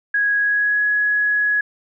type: tone with pitch glide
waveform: sine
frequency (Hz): 1657 to 1679.2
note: G#6 to G#6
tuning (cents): -4 to +19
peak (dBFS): -15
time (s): 0.14-1.61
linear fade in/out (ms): 5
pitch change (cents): +23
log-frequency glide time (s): 0.37-0.83
effects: none